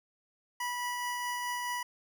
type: tone with tremolo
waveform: 25% pulse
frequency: 978 Hz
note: B5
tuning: 17 cents flat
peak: -28 dBFS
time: 0.6-1.83 s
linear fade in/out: 5 ms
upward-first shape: triangle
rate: 4.7 Hz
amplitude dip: 25%
effects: none

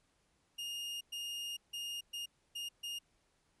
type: tone bursts at uneven times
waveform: 40% pulse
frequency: 2838 Hz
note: F7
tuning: 27 cents sharp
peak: -38 dBFS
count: 6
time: 0.58-1.01 / 1.12-1.57 / 1.73-2.01 / 2.13-2.26 / 2.55-2.69 / 2.83-2.99 s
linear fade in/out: 10 ms
effects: pink hiss -75 dBFS RMS until 3.6 s + resampled to 24000 Hz

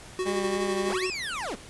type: tone with tremolo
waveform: square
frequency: 370.9 Hz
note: F#4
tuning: 4 cents sharp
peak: -26 dBFS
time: 0.19-1.1 s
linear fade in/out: 0 ms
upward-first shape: sine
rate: 12 Hz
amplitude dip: 50%
type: tone with vibrato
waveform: 15% pulse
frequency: 199.9 Hz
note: G3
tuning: 34 cents sharp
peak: -23 dBFS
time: 0.25-0.94 s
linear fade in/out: 20 ms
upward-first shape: sine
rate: 3.4 Hz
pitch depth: 17 cents each way
type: linear two-way sweep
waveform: 25% pulse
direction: up then down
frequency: 139.3 to 2760 to 139.3 Hz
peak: -27 dBFS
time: 0.88-1.56 s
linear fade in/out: 20 ms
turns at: 1.07 s
effects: pink hiss -46 dBFS RMS until 1.69 s + resampled to 24000 Hz

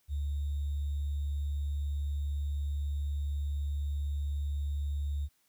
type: tone with sample-and-hold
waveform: sine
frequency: 72 Hz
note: D2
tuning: 34 cents flat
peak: -30 dBFS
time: 0.08-5.29 s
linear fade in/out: 50 ms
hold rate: 3675 Hz
effects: white hiss -72 dBFS RMS until 5.48 s

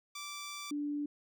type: tone pair in turn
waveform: 10% pulse / sine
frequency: 1168 / 292 Hz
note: D6 / D4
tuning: -10 / -10 cents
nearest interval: 2 octaves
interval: 2400 cents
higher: first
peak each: -33 / -33 dBFS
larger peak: neither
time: 0.15-0.71 / 0.71-1.06 s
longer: first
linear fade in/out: 5 ms
effects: none

